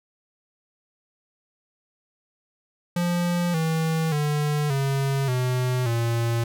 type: tone with pitch steps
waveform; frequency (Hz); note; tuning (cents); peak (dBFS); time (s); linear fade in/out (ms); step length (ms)
square; 174.61 / 161.05 / 148.53 / 137 / 126.35 / 116.54; F3 / E3 / D3 / C#3 / B2 / A#2; 0 / -40 / +20 / -20 / +40 / 0; -22; 2.96-6.44; 5; 580
effects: none